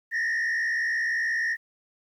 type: tone with frequency modulation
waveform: sine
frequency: 1842 Hz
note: A#6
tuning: 21 cents flat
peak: -21 dBFS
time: 0.11-1.57 s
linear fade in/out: 50 ms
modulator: 63.2 Hz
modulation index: 1.2
effects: tanh soft clip ceiling -23 dBFS + 10-bit